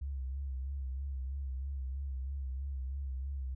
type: tone with vibrato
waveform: sine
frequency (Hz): 67.1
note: C2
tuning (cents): +44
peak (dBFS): -35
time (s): 0.01-3.55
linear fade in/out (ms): 10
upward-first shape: sine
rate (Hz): 3.1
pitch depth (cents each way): 66
effects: none